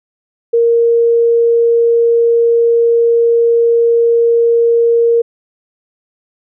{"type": "tone", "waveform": "sine", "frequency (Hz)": 466.2, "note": "A#4", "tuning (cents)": 0, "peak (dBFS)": -7, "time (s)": [0.53, 5.22], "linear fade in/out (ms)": 10, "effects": []}